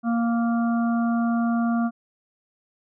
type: harmonic tone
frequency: 232.9 Hz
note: A#3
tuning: 1 cent flat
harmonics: 1 / 3 / 5 / 6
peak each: -20 / -30 / -34 / -36 dBFS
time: 0.03-1.91 s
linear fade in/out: 50 ms
effects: none